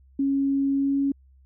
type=tone with pitch glide; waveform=sine; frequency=275.4 to 277.5 Hz; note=C#4 to C#4; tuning=-11 to +2 cents; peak=-20 dBFS; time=0.19-1.12 s; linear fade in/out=5 ms; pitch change=+13 cents; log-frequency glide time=0.73-0.98 s; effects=added 66 Hz sine -52 dBFS peak until 1.45 s